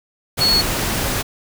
sine tone in noise, 4367 Hz, C#8, 27 cents flat, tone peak -13 dBFS, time 0.4-0.62 s, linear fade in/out 20 ms, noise pink, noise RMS -21 dBFS, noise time 0.37-1.23 s, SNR +5 dB, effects none

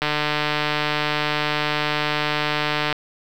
click train, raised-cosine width 0.3 ms, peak -5 dBFS, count 437, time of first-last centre 0.02-2.927 s, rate 150 Hz, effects 7-bit

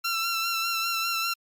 15% pulse tone with vibrato, 1352 Hz, E6, 43 cents sharp, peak -19 dBFS, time 0.04-1.34 s, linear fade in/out 10 ms, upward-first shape sine, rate 5 Hz, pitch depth 29 cents each way, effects Opus 48 kbps

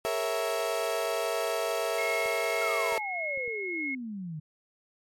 35% pulse chord, A# half-diminished seventh, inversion third, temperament equal, 415.3 / 466.2 / 554.4 / 659.3 Hz, G#4 / A#4 / C#5 / E5, 0 / 0 / 0 / 0 cents, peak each -35 / -31 / -34 / -29 dBFS, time 0.05-2.98 s, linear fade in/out 0 ms
sine tone with tremolo, 2168 Hz, C#7, 39 cents flat, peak -30 dBFS, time 1.98-3.95 s, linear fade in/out 5 ms, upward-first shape sine, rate 1.7 Hz, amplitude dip 30%
clicks, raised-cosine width 3 ms, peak -39 dBFS, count 4, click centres 2.259 / 2.924 / 3.375 / 3.478 s
sine exponential sweep, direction down, 1396.9 to 148.2 Hz, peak -34 dBFS, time 2.61-4.4 s, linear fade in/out 10 ms
effects MP3 64 kbps

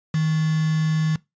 sine tone with quantisation, 157.4 Hz, D#3, 20 cents sharp, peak -18 dBFS, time 0.14-1.16 s, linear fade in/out 5 ms, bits 5, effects noise-tail reverb RT60 0.2 s tail -21 dB re dry + resampled to 16000 Hz

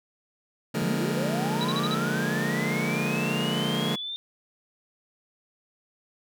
sawtooth chord, Bb dominant seventh, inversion first, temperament just, 145.68 / 174.81 / 209.8 / 233.1 Hz, D3 / F3 / Ab3 / Bb3, -14 / +2 / +18 / 0 cents, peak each -27 dBFS, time 0.74-3.96 s, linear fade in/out 10 ms
sine linear sweep, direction up, 127.4 to 3624 Hz, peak -31 dBFS, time 0.82-4.16 s, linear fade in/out 0 ms
sine tone bursts, 3919 Hz, B7, 14 cents flat, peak -29 dBFS, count 5, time 1.61-1.943 s, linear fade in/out 0 ms, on 33 ms, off 42 ms
effects none

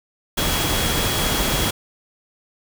sine tone in noise, 3322 Hz, G#7, in tune, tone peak -28 dBFS, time 0.37-1.71 s, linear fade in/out 10 ms, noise pink, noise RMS -21 dBFS, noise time 0.37-1.71 s, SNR -10 dB, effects none

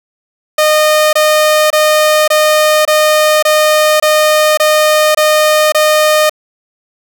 sawtooth tone bursts, 613 Hz, D#5, 26 cents flat, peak -3 dBFS, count 10, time 0.58-6.296 s, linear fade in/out 5 ms, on 550 ms, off 24 ms, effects none

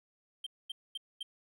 triangle tone bursts, 3153 Hz, G7, 9 cents sharp, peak -35 dBFS, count 4, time 0.44-1.23 s, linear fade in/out 5 ms, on 25 ms, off 230 ms, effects none

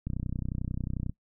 click train, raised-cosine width 5 ms, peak -20 dBFS, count 33, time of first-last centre 0.07-1.096 s, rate 31.2 Hz, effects noise-tail reverb RT60 0.1 s tail -21 dB re dry

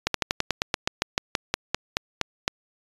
slowing click train, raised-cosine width 0.2 ms, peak -4 dBFS, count 17, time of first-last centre 0.07-2.479 s, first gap 73 ms, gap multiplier 1.09, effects resampled to 24000 Hz

